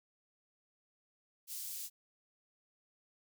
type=high-pass noise; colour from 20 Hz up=white; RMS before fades=-43 dBFS; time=1.47-1.9 s; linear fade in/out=50 ms; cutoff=4800 Hz; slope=12 dB/octave; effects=none